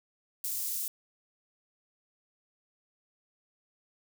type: high-pass noise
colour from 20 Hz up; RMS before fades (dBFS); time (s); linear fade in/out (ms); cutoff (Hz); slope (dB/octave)
white; -34; 0.44-0.88; 2; 7400; 12
effects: none